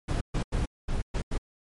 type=noise bursts at uneven times; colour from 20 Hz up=brown; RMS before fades=-27 dBFS; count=6; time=0.08-0.21 / 0.34-0.43 / 0.52-0.66 / 0.88-1.02 / 1.14-1.22 / 1.31-1.38 s; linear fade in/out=10 ms; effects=MP3 48 kbps